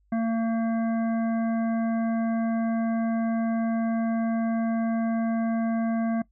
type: harmonic tone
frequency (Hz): 227.1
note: A#3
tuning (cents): -45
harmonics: 1 / 3 / 5 / 7 / 9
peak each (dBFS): -23 / -32 / -41 / -43 / -47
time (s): 0.12-6.22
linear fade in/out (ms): 5
effects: noise-tail reverb RT60 0.1 s tail -20 dB re dry + added 50 Hz sine -62 dBFS peak until 6.31 s